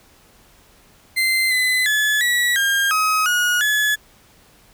35% pulse tone with pitch steps, 2075 / 2020 / 1716 / 1937 / 1610 / 1268 / 1448 / 1708 Hz, C7 / B6 / A6 / B6 / G6 / D#6 / F#6 / G#6, -15 / +39 / -44 / -34 / +46 / +32 / -38 / +48 cents, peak -14 dBFS, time 1.16-3.96 s, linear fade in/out 20 ms, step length 350 ms, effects pink hiss -52 dBFS RMS until 4.73 s

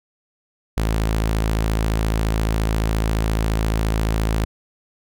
sawtooth tone, 54.4 Hz, A1, 19 cents flat, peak -14 dBFS, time 0.77-4.45 s, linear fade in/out 5 ms, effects none

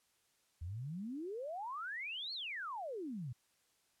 sine exponential two-way sweep, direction up then down, 77.78 to 4435 to 112.5 Hz, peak -40 dBFS, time 0.61-3.33 s, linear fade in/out 10 ms, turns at 2.33 s, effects white hiss -75 dBFS RMS until 4 s + low-pass 11000 Hz 12 dB/octave

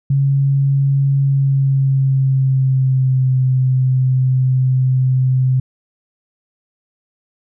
sine tone with pitch glide, 138 to 129.5 Hz, C#3 to C3, -7 to -17 cents, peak -11 dBFS, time 0.1-5.6 s, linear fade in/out 5 ms, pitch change -110 cents, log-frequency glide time 1.21-3.37 s, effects none

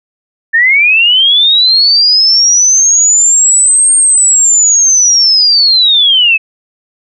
sine linear two-way sweep, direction up then down, 1769 to 8640 to 2546 Hz, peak -4 dBFS, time 0.53-6.38 s, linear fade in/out 20 ms, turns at 3.95 s, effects none

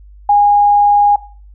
sine tone, 820 Hz, G#5, 22 cents flat, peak -6 dBFS, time 0.29-1.16 s, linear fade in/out 5 ms, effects noise-tail reverb RT60 0.4 s tail -18 dB re dry + added 50 Hz sine -36 dBFS peak until 1.54 s

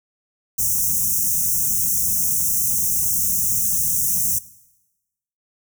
white band-stop noise, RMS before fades -20 dBFS, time 0.58-4.39 s, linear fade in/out 10 ms, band 220 to 5700 Hz, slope 96 dB/octave, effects noise-tail reverb RT60 1.0 s tail -19 dB re dry

